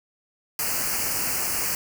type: band-stop noise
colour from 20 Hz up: white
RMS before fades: -26 dBFS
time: 0.59-1.75 s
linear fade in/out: 2 ms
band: 2900 to 4400 Hz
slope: 96 dB/octave
effects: none